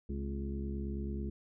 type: harmonic tone with a mistuned harmonic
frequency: 69.3 Hz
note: C#2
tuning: in tune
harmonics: 1 / 2 / 3 / 4 / 5 / 6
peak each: -37 / -46 / -40 / -50 / -45 / -50 dBFS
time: 0.09-1.3 s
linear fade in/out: 5 ms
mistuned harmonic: 4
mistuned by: -73 cents
effects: none